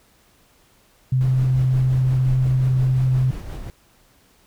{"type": "tone", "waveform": "sine", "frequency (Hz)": 129.1, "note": "C3", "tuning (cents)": -23, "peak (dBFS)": -15, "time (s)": [1.12, 3.31], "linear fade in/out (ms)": 5}
{"type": "noise with tremolo", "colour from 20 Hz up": "brown", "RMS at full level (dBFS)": -30, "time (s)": [1.21, 3.7], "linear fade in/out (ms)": 0, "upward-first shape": "sine", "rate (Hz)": 5.7, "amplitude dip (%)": 40}
{"effects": ["pink hiss -57 dBFS RMS until 4.46 s"]}